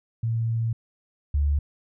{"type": "tone pair in turn", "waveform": "sine", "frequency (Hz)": [114.3, 72.18], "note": ["A#2", "D2"], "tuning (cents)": [-34, -29], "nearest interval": "minor sixth", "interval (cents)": 795, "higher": "first", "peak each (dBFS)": [-22, -19], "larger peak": "second", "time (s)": [[0.23, 0.73], [1.34, 1.59]], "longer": "first", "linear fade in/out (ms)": 5, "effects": []}